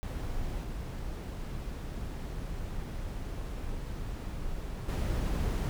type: noise with level steps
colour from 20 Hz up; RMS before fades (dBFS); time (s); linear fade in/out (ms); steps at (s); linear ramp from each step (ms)
brown; -35 / -37 / -30; 0.03-5.69; 0; 0.63 / 4.88; 10
effects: none